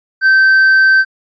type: tone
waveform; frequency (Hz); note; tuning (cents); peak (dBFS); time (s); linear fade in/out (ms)
triangle; 1551; G6; -19; -4; 0.21-1.05; 50
effects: resampled to 16000 Hz